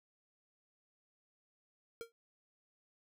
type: tone with exponential decay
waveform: square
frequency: 462 Hz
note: A#4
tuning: 16 cents flat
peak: -39 dBFS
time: 2.01-2.12 s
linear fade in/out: 0 ms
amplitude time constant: 22 ms
effects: none